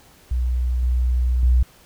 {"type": "tone with level steps", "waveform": "sine", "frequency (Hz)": 61.8, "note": "B1", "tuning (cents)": 2, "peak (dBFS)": [-18, -16, -12], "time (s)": [0.31, 1.63], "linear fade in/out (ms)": 5, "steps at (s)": [0.83, 1.43], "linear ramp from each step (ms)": 2, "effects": ["pink hiss -51 dBFS RMS until 1.85 s"]}